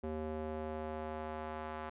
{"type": "tone with band-pass filter sweep", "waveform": "square", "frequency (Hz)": 77.78, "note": "D#2", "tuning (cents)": 0, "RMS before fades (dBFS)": -41, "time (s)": [0.03, 1.9], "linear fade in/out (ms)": 10, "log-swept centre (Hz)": [410, 1000], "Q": 1.2, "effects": ["resampled to 8000 Hz"]}